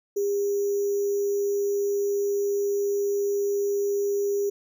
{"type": "tone with sample-and-hold", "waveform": "sine", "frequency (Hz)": 402.8, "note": "G4", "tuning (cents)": 47, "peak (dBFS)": -22, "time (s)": [0.16, 4.5], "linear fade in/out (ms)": 10, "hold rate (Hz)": 6300, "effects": []}